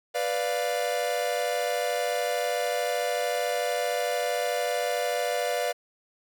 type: chord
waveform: 45% pulse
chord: B diminished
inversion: none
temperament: equal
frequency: 493.9 / 587.3 / 698.5 Hz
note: B4 / D5 / F5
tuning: 0 / 0 / 0 cents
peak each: -30 dBFS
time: 0.14-5.73 s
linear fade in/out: 20 ms
effects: none